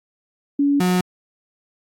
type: tone pair in turn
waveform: sine / 35% pulse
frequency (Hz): 283.8 / 181.38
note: C#4 / F#3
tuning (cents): +41 / -34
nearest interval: minor sixth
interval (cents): 775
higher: first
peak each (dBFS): -14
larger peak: neither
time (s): 0.59-0.8 / 0.8-1.01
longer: neither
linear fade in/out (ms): 5
effects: AAC 64 kbps